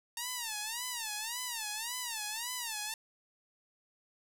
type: tone with vibrato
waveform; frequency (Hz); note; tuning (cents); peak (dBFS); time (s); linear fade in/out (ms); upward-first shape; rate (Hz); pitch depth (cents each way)
5% pulse; 917; A#5; -29; -24; 0.17-2.94; 2; sine; 1.8; 160
effects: 10-bit